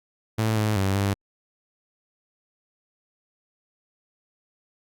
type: tone with pitch steps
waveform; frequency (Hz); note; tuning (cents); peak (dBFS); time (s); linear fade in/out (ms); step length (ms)
sawtooth; 110.4 / 107.1 / 96.8 / 99.6; A2 / A2 / G2 / G2; +6 / -46 / -21 / +28; -17; 0.38-1.14; 10; 190
effects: Opus 48 kbps